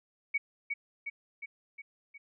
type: tone with echo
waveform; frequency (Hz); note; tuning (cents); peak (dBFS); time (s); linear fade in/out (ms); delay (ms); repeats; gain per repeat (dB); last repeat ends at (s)
sine; 2247; C#7; +23; -26; 0.34-0.38; 10; 360; 5; -4; 2.18
effects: none